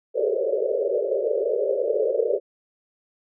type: band-pass noise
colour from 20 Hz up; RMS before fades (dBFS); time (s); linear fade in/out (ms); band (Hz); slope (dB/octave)
pink; -23; 0.14-2.4; 50; 390 to 590; 96
effects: none